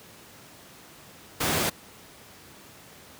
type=noise; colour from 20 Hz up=pink; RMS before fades=-25 dBFS; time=1.4-1.7 s; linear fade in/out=10 ms; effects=pink hiss -49 dBFS RMS until 3.19 s + high-pass 100 Hz 12 dB/octave